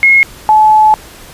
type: tone pair in turn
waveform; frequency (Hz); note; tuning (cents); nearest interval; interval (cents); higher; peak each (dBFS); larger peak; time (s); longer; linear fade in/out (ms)
sine; 2162 / 861; C#7 / A5; -44 / -38; octave + major third; 1594; first; -3; neither; 0.03-0.23 / 0.49-0.94; second; 0
effects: pink hiss -34 dBFS RMS until 1.33 s + resampled to 32000 Hz